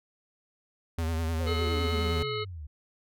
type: tone with vibrato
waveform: square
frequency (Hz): 81.6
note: E2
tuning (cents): -17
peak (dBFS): -28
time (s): 0.98-2.23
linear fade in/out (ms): 5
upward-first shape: sine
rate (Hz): 9.8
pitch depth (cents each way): 48
type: exponential sweep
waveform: sine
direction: down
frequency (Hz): 560 to 69.3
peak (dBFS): -37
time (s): 1.39-2.67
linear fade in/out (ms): 10
type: harmonic tone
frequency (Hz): 426.6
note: G#4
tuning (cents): +46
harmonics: 1 / 3 / 5 / 7 / 9 / 10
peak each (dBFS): -32 / -37 / -39 / -40 / -42 / -42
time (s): 1.46-2.45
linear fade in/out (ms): 20
effects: none